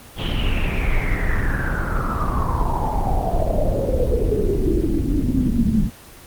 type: noise with low-pass filter sweep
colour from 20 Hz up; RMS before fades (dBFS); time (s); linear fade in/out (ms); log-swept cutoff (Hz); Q
brown; -19; 0.16-5.91; 50; 3300 to 200; 9
effects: pink hiss -42 dBFS RMS until 6.26 s + Opus 24 kbps